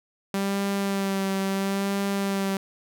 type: tone with vibrato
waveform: sawtooth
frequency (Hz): 196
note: G3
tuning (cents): 0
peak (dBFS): -20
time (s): 0.34-2.57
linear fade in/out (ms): 2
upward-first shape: sine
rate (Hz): 0.74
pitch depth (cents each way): 22
effects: none